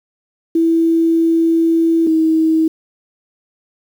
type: tone pair in turn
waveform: sine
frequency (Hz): 329.6 / 319.8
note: E4 / D#4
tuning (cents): 0 / +48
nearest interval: minor second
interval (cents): 52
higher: first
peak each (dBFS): -10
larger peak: neither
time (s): 0.55-2.07 / 2.07-2.68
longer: first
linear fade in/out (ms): 5
effects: 7-bit